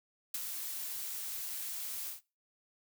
blue noise with ADSR envelope, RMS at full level -34 dBFS, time 0.34-2.21 s, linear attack 4 ms, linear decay 25 ms, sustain -6 dB, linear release 130 ms, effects noise-tail reverb RT60 0.3 s tail -22 dB re dry

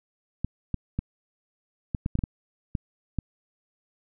clicks, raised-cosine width 5 ms, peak -14 dBFS, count 10, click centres 0.446 / 0.743 / 0.99 / 1.948 / 2.061 / 2.154 / 2.19 / 2.238 / 2.752 / 3.187 s, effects none

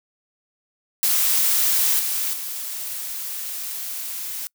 blue noise with level steps, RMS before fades -19 / -24 / -30 dBFS, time 1.03-4.47 s, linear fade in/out 0 ms, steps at 1.99 / 2.33 s, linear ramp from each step 5 ms, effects noise-tail reverb RT60 0.1 s tail -26 dB re dry

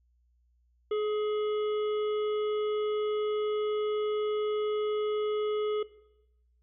harmonic tone with a mistuned harmonic, 420 Hz, G#4, 19 cents sharp, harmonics 1 / 3 / 5 / 7 / 8, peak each -26 / -40 / -49 / -49 / -50 dBFS, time 0.91-5.83 s, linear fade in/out 5 ms, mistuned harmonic 1, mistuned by +17 cents, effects noise-tail reverb RT60 0.9 s tail -18 dB re dry + added 60 Hz sine -65 dBFS peak until 6.62 s

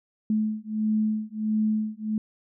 sine beating tone pair, 215 / 216.5 Hz, A3 / A3, -40 / -28 cents, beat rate 1.5 Hz, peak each -26 dBFS, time 0.3-2.18 s, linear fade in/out 2 ms, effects none

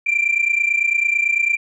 sine tone pair together, 2349 / 2378 Hz, D7 / D7, 0 / +21 cents, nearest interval unison, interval 21 cents, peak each -17 dBFS, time 0.06-1.57 s, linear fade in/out 10 ms, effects tanh soft clip ceiling -10 dBFS

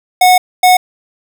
square tone bursts at uneven times, 732 Hz, F#5, 19 cents flat, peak -5 dBFS, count 2, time 0.21-0.38 / 0.63-0.77 s, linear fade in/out 5 ms, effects 7-bit

